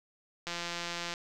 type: click train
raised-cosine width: 0.2 ms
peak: -19 dBFS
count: 116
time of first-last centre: 0.47-1.139 s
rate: 172 Hz
effects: none